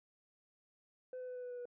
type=tone with pitch steps; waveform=sine; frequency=508 / 504.5 / 501 / 497.5 / 494.1 / 490.7 / 487.3 Hz; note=B4 / B4 / B4 / B4 / B4 / B4 / B4; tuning=+49 / +37 / +25 / +13 / +1 / -11 / -23 cents; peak=-40 dBFS; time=1.13-1.655 s; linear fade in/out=2 ms; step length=75 ms; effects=tanh soft clip ceiling -41 dBFS